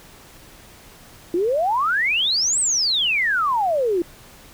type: exponential two-way sweep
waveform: sine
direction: up then down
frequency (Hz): 329.6 to 8430 to 329.6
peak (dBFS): -17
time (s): 1.34-4.02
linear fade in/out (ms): 2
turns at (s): 2.6
effects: pink hiss -46 dBFS RMS until 4.53 s